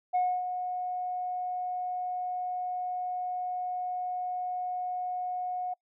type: tone with ADSR envelope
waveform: sine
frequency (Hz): 727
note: F#5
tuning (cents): -31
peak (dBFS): -21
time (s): 0.13-5.74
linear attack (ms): 23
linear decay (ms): 270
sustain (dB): -9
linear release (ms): 9
effects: noise-tail reverb RT60 0.1 s tail -26 dB re dry + tanh soft clip ceiling -21 dBFS